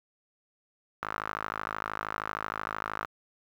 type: tone with band-pass filter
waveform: sawtooth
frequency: 53 Hz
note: G#1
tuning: 36 cents sharp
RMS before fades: -36 dBFS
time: 1.02-3.06 s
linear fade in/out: 5 ms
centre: 1300 Hz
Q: 3.8
effects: 10-bit